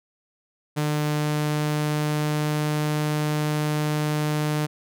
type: tone with pitch glide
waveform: sawtooth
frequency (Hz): 150 to 151.04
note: D3 to D3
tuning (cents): +37 to +49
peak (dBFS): -18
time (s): 0.76-4.67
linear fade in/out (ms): 20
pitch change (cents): +12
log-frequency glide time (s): 0.91-2.9
effects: none